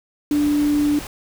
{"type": "tone in noise", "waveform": "sine", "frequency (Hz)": 293.7, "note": "D4", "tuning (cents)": 0, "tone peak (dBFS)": -15, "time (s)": [0.31, 0.99], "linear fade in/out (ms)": 2, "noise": "pink", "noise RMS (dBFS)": -33, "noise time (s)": [0.31, 1.07], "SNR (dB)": 15, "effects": []}